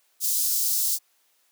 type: high-pass noise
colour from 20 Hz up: white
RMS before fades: -24 dBFS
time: 0.2-0.99 s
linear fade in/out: 50 ms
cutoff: 4800 Hz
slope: 24 dB/octave
effects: white hiss -66 dBFS RMS until 1.51 s + high-pass 400 Hz 12 dB/octave